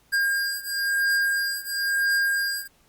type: beating tone pair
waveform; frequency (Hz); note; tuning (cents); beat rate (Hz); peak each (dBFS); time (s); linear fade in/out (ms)
square; 1611 / 1611.99; G6 / G6; +47 / +48; 0.99; -25 / -27; 0.12-2.68; 20
effects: pink hiss -61 dBFS RMS until 2.88 s + Opus 48 kbps